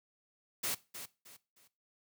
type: noise with echo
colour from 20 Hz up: white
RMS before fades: -35 dBFS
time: 0.63-0.75 s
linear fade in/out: 10 ms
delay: 310 ms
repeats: 3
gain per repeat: -10 dB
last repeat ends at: 1.68 s
effects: noise-tail reverb RT60 0.3 s tail -19 dB re dry + high-pass 80 Hz 12 dB/octave